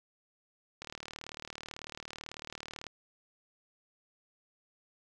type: click train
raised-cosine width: 0.2 ms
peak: -24 dBFS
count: 79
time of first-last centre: 0.82-2.867 s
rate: 38.1 Hz
effects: none